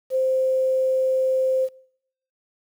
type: tone with quantisation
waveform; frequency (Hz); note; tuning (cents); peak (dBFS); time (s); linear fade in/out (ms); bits
sine; 522; C5; -4; -18; 0.1-1.69; 50; 8
effects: noise-tail reverb RT60 0.8 s tail -25 dB re dry

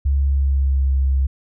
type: tone with pitch glide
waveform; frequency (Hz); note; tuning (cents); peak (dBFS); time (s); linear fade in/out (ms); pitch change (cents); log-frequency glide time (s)
sine; 69.3 to 67.09; C#2 to C2; 0 to +44; -14; 0.05-1.27; 10; -56; 0.2-0.93
effects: none

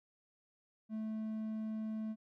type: tone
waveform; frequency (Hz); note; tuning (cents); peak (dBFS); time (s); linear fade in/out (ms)
triangle; 218.3; A3; -13; -35; 0.89-2.16; 50
effects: none

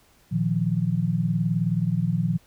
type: chord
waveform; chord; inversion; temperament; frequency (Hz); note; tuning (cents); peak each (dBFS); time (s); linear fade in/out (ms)
sine; Bb suspended fourth; none; equal; 116.54 / 155.56 / 174.61; Bb2 / Eb3 / F3; 0 / 0 / 0; -27 / -25 / -24; 0.31-2.38; 20
effects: pink hiss -59 dBFS RMS until 2.46 s

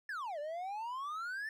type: exponential two-way sweep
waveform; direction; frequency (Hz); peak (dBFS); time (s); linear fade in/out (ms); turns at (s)
triangle; down then up; 1800 to 573 to 1800; -36; 0.09-1.49; 2; 0.39
effects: none

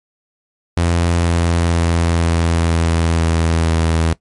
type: tone with pitch steps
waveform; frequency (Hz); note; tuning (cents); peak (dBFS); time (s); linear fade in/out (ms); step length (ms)
sawtooth; 85.5 / 84.86 / 84.23 / 83.6 / 82.97 / 82.35 / 81.73; F2 / F2 / E2 / E2 / E2 / E2 / E2; -36 / -49 / +38 / +25 / +12 / -1 / -14; -9; 0.77-4.13; 0; 480
effects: noise-tail reverb RT60 0.1 s tail -18 dB re dry + MP3 48 kbps

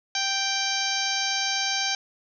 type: harmonic tone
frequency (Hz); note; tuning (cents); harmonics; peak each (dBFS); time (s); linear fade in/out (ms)
784; G5; 0; 1 / 2 / 3 / 4 / 5 / 6 / 7 / 8; -32 / -32 / -32 / -32 / -32 / -32 / -32 / -32; 0.15-1.95; 2
effects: none

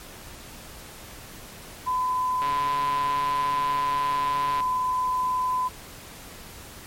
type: tone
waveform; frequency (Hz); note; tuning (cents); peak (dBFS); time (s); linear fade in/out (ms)
sine; 1010; B5; +39; -22; 1.86-5.69; 20
type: click train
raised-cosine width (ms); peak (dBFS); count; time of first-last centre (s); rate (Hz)
0.3; -18; 309; 2.42-4.604; 141
effects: pink hiss -43 dBFS RMS until 6.86 s + MP3 64 kbps

